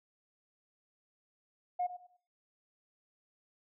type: tone with echo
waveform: sine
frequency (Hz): 718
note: F5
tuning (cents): +48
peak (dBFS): -29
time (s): 1.79-1.87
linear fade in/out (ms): 10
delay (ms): 100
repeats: 3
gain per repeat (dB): -12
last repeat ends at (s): 2.17
effects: noise-tail reverb RT60 0.6 s tail -23 dB re dry + tanh soft clip ceiling -25 dBFS